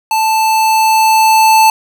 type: tone with level ramp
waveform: square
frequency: 880 Hz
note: A5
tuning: in tune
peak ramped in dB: -11 to -5 dBFS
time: 0.11-1.7 s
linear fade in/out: 2 ms
effects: none